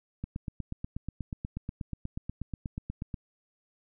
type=click train; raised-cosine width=5 ms; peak=-22 dBFS; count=25; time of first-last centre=0.24-3.142 s; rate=8.27 Hz; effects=none